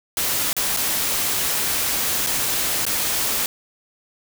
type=noise with dropouts; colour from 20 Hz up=white; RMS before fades=-22 dBFS; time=0.17-3.46 s; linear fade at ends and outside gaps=1 ms; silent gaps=0.53-0.566 / 0.765-0.771 / 2.265-2.27 / 2.853-2.865 s; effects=none